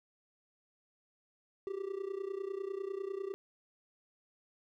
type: tone with amplitude modulation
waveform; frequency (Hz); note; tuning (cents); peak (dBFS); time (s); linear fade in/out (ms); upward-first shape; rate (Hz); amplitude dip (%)
triangle; 390; G4; -9; -31; 1.67-3.34; 0; sine; 30; 85
effects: none